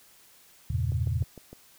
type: chord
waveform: sine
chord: E diminished seventh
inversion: none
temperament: equal with one note detuned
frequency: 82.41 / 98 / 117.35 / 138.59 Hz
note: E2 / G2 / Bb2 / Db3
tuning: 0 / 0 / +12 / 0 cents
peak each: -29 / -32 / -29 / -34 dBFS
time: 0.7-1.24 s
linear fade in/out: 5 ms
type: click train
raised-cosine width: 2 ms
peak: -30 dBFS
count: 5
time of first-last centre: 0.92-1.53 s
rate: 6.56 Hz
effects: white hiss -57 dBFS RMS until 1.78 s